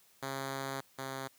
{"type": "tone pair in turn", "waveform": "5% pulse", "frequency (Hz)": [135.6, 134.04], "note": ["C#3", "C3"], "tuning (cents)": [-38, 42], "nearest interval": "unison", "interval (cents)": 20, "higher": "first", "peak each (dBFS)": [-25, -27], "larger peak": "first", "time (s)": [[0.22, 0.81], [0.98, 1.28]], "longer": "first", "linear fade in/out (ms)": 10, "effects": ["white hiss -65 dBFS RMS until 1.38 s", "high-pass 80 Hz 12 dB/octave"]}